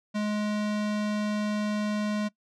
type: tone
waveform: square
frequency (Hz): 210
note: G#3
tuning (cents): +19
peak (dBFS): -27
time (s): 0.14-2.29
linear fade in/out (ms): 20
effects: noise-tail reverb RT60 0.1 s tail -21 dB re dry + low-pass 6000 Hz 12 dB/octave